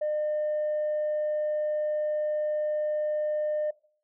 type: tone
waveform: sine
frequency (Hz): 605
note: D#5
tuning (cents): -49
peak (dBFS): -24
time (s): 0.01-3.71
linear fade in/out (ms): 10
effects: noise-tail reverb RT60 0.5 s tail -21 dB re dry + tanh soft clip ceiling -23 dBFS